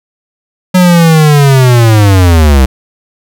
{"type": "linear sweep", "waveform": "square", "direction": "down", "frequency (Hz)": [185, 63.1], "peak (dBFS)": -3, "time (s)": [0.74, 2.66], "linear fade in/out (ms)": 10, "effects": []}